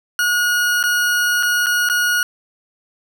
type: tone with dropouts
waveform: 40% pulse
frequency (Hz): 1447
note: F#6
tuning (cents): -39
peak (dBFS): -14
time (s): 0.19-2.23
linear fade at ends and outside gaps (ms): 1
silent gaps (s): 0.829-0.838 / 1.427-1.431 / 1.661-1.667 / 1.889-1.898
effects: none